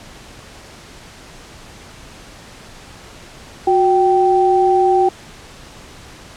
sine tone pair together, 365.4 / 777 Hz, F#4 / G5, -22 / -16 cents, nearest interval octave + minor second, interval 1306 cents, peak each -13 dBFS, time 3.67-5.09 s, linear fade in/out 5 ms, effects pink hiss -39 dBFS RMS until 6.36 s + low-pass 8000 Hz 12 dB/octave

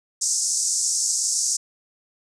white band-pass noise, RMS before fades -23 dBFS, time 0.21-1.57 s, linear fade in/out 10 ms, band 5400 to 8400 Hz, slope 48 dB/octave, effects none

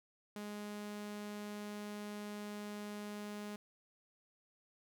sawtooth tone, 207.7 Hz, G#3, in tune, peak -39 dBFS, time 0.36-3.56 s, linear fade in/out 2 ms, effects none

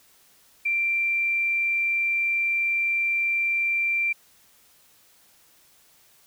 sine tone, 2359 Hz, D7, 7 cents sharp, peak -21 dBFS, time 0.65-4.13 s, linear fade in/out 10 ms, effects white hiss -58 dBFS RMS until 6.26 s

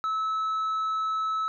sine tone with tanh clipping, 1300 Hz, E6, 24 cents flat, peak -26 dBFS, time 0.04-1.48 s, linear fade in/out 0 ms, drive 3 dB, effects none

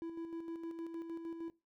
triangle tone with tremolo, 331.8 Hz, E4, 11 cents sharp, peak -37 dBFS, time 0.02-1.5 s, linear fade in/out 0 ms, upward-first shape square, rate 6.5 Hz, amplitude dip 45%, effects noise-tail reverb RT60 0.3 s tail -22 dB re dry

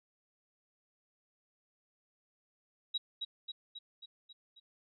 sine tone with echo, 3851 Hz, B7, 44 cents flat, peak -31 dBFS, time 2.94-2.98 s, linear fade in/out 10 ms, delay 270 ms, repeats 6, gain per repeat -4 dB, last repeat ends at 4.6 s, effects none

